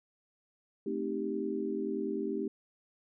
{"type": "chord", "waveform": "sine", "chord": "A half-diminished seventh", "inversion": "none", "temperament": "equal", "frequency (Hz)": [220, 261.6, 311.1, 392], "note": ["A3", "C4", "Eb4", "G4"], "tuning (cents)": [0, 0, 0, 0], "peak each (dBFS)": [-38, -39, -37, -35], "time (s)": [0.86, 2.48], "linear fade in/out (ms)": 5, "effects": []}